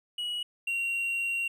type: tone pair in turn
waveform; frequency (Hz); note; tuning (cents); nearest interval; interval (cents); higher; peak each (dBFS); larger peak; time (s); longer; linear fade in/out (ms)
triangle; 2916 / 2752; F#7 / F7; -26 / -26; minor second; 100; first; -29 / -26; second; 0.18-0.43 / 0.67-1.48; second; 5
effects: none